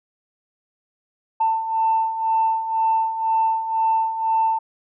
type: beating tone pair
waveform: sine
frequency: 891 / 893 Hz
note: A5 / A5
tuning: +22 / +25 cents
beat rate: 2 Hz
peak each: -24 / -18 dBFS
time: 1.4-4.59 s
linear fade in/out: 10 ms
effects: tanh soft clip ceiling -10 dBFS